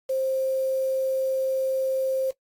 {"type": "tone with quantisation", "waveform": "sine", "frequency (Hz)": 528, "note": "C5", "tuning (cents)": 16, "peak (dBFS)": -22, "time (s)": [0.09, 2.31], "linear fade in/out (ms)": 10, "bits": 7, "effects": ["noise-tail reverb RT60 0.1 s tail -18 dB re dry", "AAC 64 kbps"]}